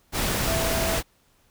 sine tone in noise, 659 Hz, E5, 1 cent flat, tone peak -28 dBFS, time 0.45-1 s, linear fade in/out 50 ms, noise pink, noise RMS -25 dBFS, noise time 0.12-1.03 s, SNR -6 dB, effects pink hiss -63 dBFS RMS until 1.5 s

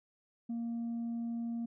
sine tone, 233.1 Hz, A#3, in tune, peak -32 dBFS, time 0.49-1.66 s, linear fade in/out 10 ms, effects tanh soft clip ceiling -33 dBFS

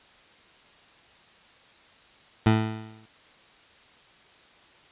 20% pulse tone with exponential decay, 110 Hz, A2, in tune, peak -10 dBFS, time 2.46-3.06 s, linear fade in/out 5 ms, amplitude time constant 130 ms, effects white hiss -55 dBFS RMS until 4.91 s + resampled to 8000 Hz

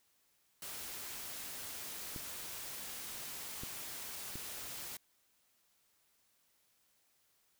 white noise, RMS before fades -45 dBFS, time 0.62-4.97 s, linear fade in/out 2 ms
clicks, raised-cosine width 3 ms, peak -32 dBFS, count 3, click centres 2.162 / 3.635 / 4.356 s
effects white hiss -74 dBFS RMS until 7.59 s

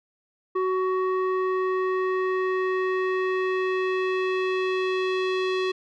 square tone with low-pass filter sweep, 373.4 Hz, F#4, 16 cents sharp, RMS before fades -25 dBFS, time 0.55-5.72 s, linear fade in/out 10 ms, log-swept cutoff 1200 to 3500 Hz, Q 1.8, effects none

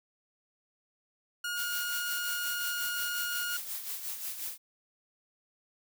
sawtooth tone, 1432 Hz, F6, 43 cents sharp, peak -29 dBFS, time 1.44-3.57 s, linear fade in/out 5 ms
blue noise with tremolo, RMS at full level -36 dBFS, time 1.55-4.58 s, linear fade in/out 50 ms, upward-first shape sine, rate 5.6 Hz, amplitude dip 55%
effects none

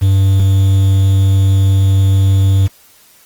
triangle tone with quantisation, 96.8 Hz, G2, 21 cents flat, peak -5 dBFS, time 0.01-2.68 s, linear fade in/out 20 ms, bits 5, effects white hiss -46 dBFS RMS until 3.25 s + Opus 24 kbps

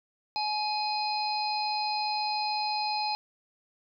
harmonic tone with a mistuned harmonic, 830.6 Hz, G#5, in tune, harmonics 1 / 3 / 5 / 6, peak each -29 / -38 / -34 / -37 dBFS, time 0.36-3.15 s, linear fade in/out 0 ms, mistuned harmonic 1, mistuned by +31 cents, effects none

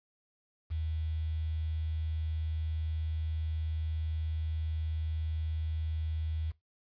sine tone with quantisation, 79.2 Hz, D#2, 31 cents sharp, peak -31 dBFS, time 0.7-6.52 s, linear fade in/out 20 ms, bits 9, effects noise-tail reverb RT60 0.2 s tail -20 dB re dry + resampled to 11025 Hz

